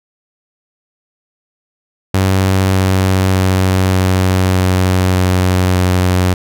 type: tone with pitch steps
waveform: sawtooth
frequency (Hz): 95.2 / 94.54 / 93.89 / 93.24 / 92.6 / 91.96 / 91.32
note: F#2 / F#2 / F#2 / F#2 / F#2 / F#2 / F#2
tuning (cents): +50 / +38 / +26 / +14 / +2 / -10 / -22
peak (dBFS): -6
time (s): 2.14-6.34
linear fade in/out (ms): 5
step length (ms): 600
effects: none